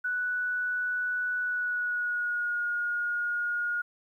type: tone with pitch glide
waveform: sine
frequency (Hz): 1480 to 1433.7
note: F#6 to F6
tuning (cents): 0 to +45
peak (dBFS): -27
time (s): 0.04-3.82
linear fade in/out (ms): 10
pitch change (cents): -55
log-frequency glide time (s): 1.39-2.65
effects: 11-bit